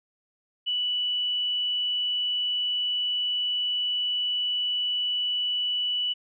sine tone, 2960 Hz, F#7, in tune, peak -24 dBFS, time 0.66-6.14 s, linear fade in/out 20 ms, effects none

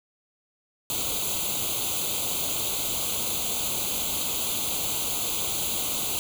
white noise with comb filter, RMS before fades -28 dBFS, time 0.9-6.19 s, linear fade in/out 0 ms, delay 0.28 ms, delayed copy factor +0.95, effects none

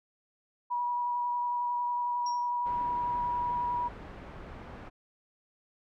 sine tone with vibrato, 969 Hz, B5, 33 cents flat, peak -28 dBFS, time 0.7-3.89 s, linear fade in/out 20 ms, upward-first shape square, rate 11 Hz, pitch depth 10 cents each way
sine tone with exponential decay, 5588 Hz, F8, in tune, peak -36 dBFS, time 2.26-2.5 s, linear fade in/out 5 ms, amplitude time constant 52 ms
pink low-pass noise, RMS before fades -45 dBFS, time 2.65-4.9 s, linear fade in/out 20 ms, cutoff 1600 Hz, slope 12 dB/octave
effects none

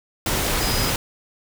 sine tone in noise, 4978 Hz, D#8, in tune, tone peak -28 dBFS, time 0.61-0.9 s, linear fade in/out 2 ms, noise pink, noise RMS -22 dBFS, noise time 0.26-0.96 s, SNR -9 dB, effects none

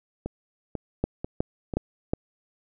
two click trains, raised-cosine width 2 ms, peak -17 / -10 dBFS, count 4 / 4, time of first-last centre 0.26-1.738 / 1.04-2.135 s, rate 2.03 / 2.74 Hz, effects none

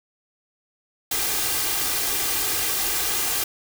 white noise with comb filter, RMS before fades -24 dBFS, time 1.11-3.44 s, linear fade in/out 5 ms, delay 2.5 ms, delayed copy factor +0.6, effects none

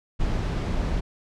brown noise, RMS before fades -25 dBFS, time 0.19-1.01 s, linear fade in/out 20 ms, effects low-pass 6000 Hz 12 dB/octave

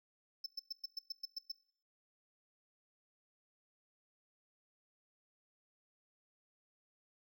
triangle tone bursts, 5274 Hz, E8, in tune, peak -37 dBFS, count 9, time 0.44-1.518 s, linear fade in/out 5 ms, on 22 ms, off 110 ms, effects noise-tail reverb RT60 0.6 s tail -22 dB re dry

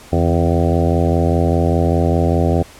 harmonic tone with a mistuned harmonic, 85 Hz, F2, 46 cents flat, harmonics 1 / 2 / 3 / 4 / 5 / 6 / 7 / 8 / 9, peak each -16 / -19 / -21 / -22 / -23 / -24 / -24 / -25 / -26 dBFS, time 0.12-2.63 s, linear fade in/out 10 ms, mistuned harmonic 2, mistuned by -81 cents, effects pink hiss -41 dBFS RMS until 2.79 s + low-pass 12000 Hz 12 dB/octave

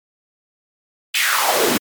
pink noise with high-pass filter sweep, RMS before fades -17 dBFS, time 1.14-1.78 s, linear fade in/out 10 ms, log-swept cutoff 2800 to 230 Hz, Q 3.4, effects MP3 96 kbps

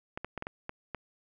clicks, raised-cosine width 0.5 ms, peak -21 dBFS, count 7, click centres 0.175 / 0.246 / 0.377 / 0.424 / 0.469 / 0.694 / 0.947 s, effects none

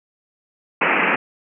white band-pass noise, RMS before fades -18 dBFS, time 0.81-1.16 s, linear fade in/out 5 ms, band 170 to 2700 Hz, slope 96 dB/octave, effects none

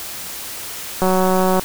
click train, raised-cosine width 1 ms, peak -4 dBFS, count 108, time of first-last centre 1.02-1.595 s, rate 186 Hz, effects white hiss -30 dBFS RMS until 1.64 s

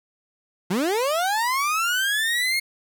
30% pulse linear sweep, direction up, 164.81 to 2170 Hz, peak -18 dBFS, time 0.7-2.6 s, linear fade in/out 10 ms, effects none

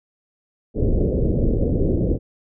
pink low-pass noise, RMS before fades -19 dBFS, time 0.74-2.19 s, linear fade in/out 50 ms, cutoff 540 Hz, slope 48 dB/octave, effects none

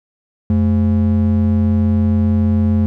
triangle ring-modulated tone, 152.5 Hz, D#3, 34 cents flat, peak -6 dBFS, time 0.5-2.86 s, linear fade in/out 0 ms, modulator 63.4 Hz, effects none

